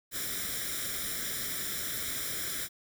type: noise with comb filter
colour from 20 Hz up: white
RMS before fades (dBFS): -35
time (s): 0.11-2.69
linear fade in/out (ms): 50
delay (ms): 0.55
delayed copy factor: +0.8
effects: none